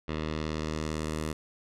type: tone with low-pass filter sweep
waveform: 10% pulse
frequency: 77.78 Hz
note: D#2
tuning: in tune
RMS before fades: -33 dBFS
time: 0.08-1.33 s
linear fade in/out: 5 ms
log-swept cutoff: 3300 to 11000 Hz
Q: 1.2
effects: none